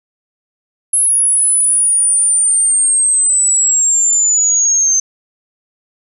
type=linear sweep; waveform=sine; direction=down; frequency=10660 to 6230 Hz; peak=-9 dBFS; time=0.93-5 s; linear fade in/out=5 ms; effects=none